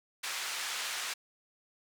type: band-pass noise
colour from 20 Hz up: pink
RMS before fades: -37 dBFS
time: 0.23-1.14 s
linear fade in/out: 10 ms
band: 1400 to 8500 Hz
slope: 12 dB/octave
effects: none